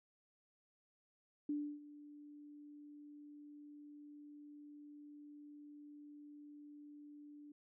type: tone with ADSR envelope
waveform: sine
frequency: 293.7 Hz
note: D4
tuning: in tune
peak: -35 dBFS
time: 1.49-7.52 s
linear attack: 4 ms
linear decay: 300 ms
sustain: -18 dB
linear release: 4 ms
effects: none